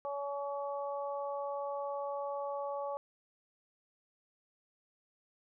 harmonic tone, 282.6 Hz, C#4, 34 cents sharp, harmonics 2 / 3 / 4, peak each -37 / -41 / -43 dBFS, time 0.05-2.97 s, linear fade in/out 0 ms, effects none

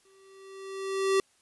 square tone with exponential growth, 387.2 Hz, G4, 21 cents flat, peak -21 dBFS, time 0.05-1.2 s, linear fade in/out 2 ms, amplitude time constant 250 ms, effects white hiss -66 dBFS RMS until 1.41 s + resampled to 24000 Hz

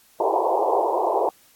white band-pass noise, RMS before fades -21 dBFS, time 0.2-1.29 s, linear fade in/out 2 ms, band 340 to 1000 Hz, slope 96 dB/octave, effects white hiss -56 dBFS RMS until 1.55 s + AAC 64 kbps

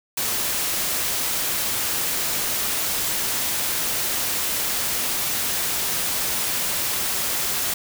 white noise, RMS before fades -24 dBFS, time 0.17-7.74 s, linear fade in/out 5 ms, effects none

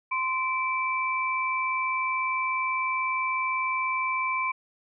sine tone pair together, 1037.6 / 2327 Hz, C6 / D7, -15 / -17 cents, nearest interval octave + major second, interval 1398 cents, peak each -27 / -28 dBFS, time 0.11-4.52 s, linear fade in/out 10 ms, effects none

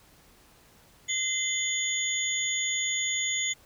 sine tone cluster, 2062 / 3059 / 3490 / 6770 Hz, C7 / G7 / A7 / G#8, -26 / -43 / -15 / +32 cents, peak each -30 / -37 / -33 / -30 dBFS, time 1.08-3.54 s, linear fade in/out 20 ms, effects pink hiss -58 dBFS RMS until 3.65 s

